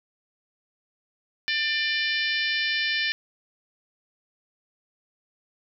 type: harmonic tone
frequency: 595 Hz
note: D5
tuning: 22 cents sharp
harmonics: 3 / 4 / 5 / 6 / 7 / 8 / 9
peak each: -27 / -29 / -31 / -33 / -34 / -35 / -36 dBFS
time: 1.48-3.12 s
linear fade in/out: 0 ms
effects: none